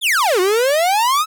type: exponential two-way sweep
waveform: 45% pulse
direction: down then up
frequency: 3733 to 353.6 to 1321 Hz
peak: -13 dBFS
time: 0.01-1.26 s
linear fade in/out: 50 ms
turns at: 0.4 s
effects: none